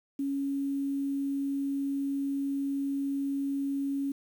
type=tone with quantisation; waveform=sine; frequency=277.2 Hz; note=C#4; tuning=in tune; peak=-28 dBFS; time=0.19-4.12 s; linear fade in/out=5 ms; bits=9; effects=none